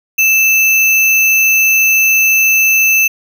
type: tone with sample-and-hold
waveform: sine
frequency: 2637 Hz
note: E7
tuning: in tune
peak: -7 dBFS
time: 0.18-3.08 s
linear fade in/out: 10 ms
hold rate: 8820 Hz
effects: none